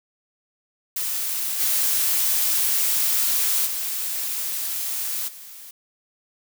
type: noise with level steps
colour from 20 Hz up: blue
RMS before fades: -26 / -21 / -27 / -41 dBFS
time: 0.96-5.71 s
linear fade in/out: 5 ms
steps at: 1.59 / 3.65 / 5.27 s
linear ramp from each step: 20 ms
effects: none